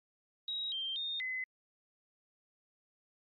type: tone with pitch steps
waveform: sine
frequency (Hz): 3816 / 3157 / 3669 / 2032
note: A#7 / G7 / A#7 / B6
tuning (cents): +40 / +12 / -28 / +49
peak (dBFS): -35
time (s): 0.48-1.44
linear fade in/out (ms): 2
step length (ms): 240
effects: AAC 64 kbps